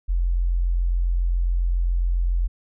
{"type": "tone", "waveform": "sine", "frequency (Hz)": 43.65, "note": "F1", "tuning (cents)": 0, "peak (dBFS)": -18, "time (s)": [0.08, 2.48], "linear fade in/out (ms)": 20, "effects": []}